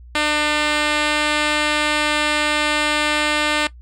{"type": "tone with low-pass filter", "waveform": "5% pulse", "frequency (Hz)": 300.1, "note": "D4", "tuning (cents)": 38, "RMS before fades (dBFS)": -19, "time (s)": [0.15, 3.67], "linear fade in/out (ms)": 2, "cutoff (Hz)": 6800, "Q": 0.92, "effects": ["noise-tail reverb RT60 0.1 s tail -18 dB re dry", "added 60 Hz sine -38 dBFS peak until 3.81 s"]}